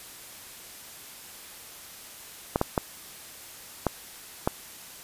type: clicks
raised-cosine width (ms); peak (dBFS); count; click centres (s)
1; -8; 5; 2.559 / 2.614 / 2.778 / 3.867 / 4.475
effects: white hiss -45 dBFS RMS until 5.03 s + resampled to 32000 Hz